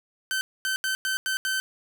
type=tone bursts at uneven times; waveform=sawtooth; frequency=1538 Hz; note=G6; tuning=33 cents flat; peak=-21 dBFS; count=6; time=0.31-0.41 / 0.65-0.76 / 0.84-0.95 / 1.05-1.17 / 1.26-1.37 / 1.45-1.6 s; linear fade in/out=0 ms; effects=none